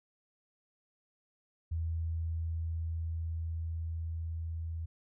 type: tone with level ramp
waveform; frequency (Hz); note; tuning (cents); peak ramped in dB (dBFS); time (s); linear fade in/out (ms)
sine; 82; E2; -9; -31 to -35; 1.71-4.86; 10
effects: none